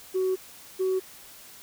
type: tone pair in turn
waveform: sine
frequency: 374.2 / 375.7 Hz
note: F#4 / F#4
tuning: +20 / +26 cents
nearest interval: unison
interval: 6 cents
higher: second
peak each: -21 / -21 dBFS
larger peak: neither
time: 0.14-0.36 / 0.79-1 s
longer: first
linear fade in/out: 20 ms
effects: tanh soft clip ceiling -20 dBFS + white hiss -48 dBFS RMS until 1.62 s